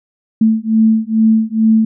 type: beating tone pair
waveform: sine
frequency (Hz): 220 / 222.3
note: A3 / A3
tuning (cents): 0 / +18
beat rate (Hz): 2.3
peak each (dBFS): -12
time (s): 0.41-1.85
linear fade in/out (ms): 5
effects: none